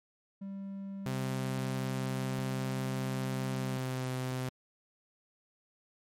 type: tone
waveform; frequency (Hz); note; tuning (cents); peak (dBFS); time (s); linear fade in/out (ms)
triangle; 196; G3; 0; -36; 0.41-3.78; 10
type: tone with pitch glide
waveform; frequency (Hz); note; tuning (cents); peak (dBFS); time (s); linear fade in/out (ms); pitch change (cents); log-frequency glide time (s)
sawtooth; 130.81 to 128.49; C3 to C3; 0 to -31; -29; 1.06-4.49; 0; -31; 3.55-4.1
effects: MP3 64 kbps